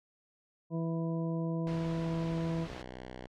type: harmonic tone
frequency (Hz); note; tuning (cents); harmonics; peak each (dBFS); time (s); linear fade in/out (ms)
164.81; E3; 0; 1 / 2 / 3 / 4 / 6; -32 / -38 / -42 / -44 / -48; 0.7-2.68; 50
type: noise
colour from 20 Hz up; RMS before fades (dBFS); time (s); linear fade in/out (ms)
pink; -45; 1.67-2.82; 0
type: tone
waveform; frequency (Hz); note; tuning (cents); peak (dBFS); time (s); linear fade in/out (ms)
5% pulse; 63; B1; +35; -32; 2.7-3.27; 0
effects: low-pass 4000 Hz 12 dB/octave